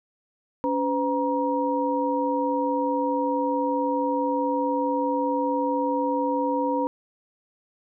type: tone cluster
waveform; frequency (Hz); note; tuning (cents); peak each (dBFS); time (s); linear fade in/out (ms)
sine; 282.4 / 507 / 946; C#4 / B4 / A#5; +32 / +45 / +25; -26; 0.64-6.87; 0
effects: none